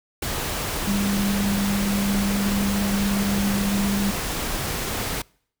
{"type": "tone in noise", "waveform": "sine", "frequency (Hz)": 200, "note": "G3", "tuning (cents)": 35, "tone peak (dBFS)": -21, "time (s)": [0.87, 4.11], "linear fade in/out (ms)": 5, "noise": "pink", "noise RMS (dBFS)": -27, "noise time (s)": [0.22, 5.22], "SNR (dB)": 3, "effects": ["noise-tail reverb RT60 0.6 s tail -26 dB re dry"]}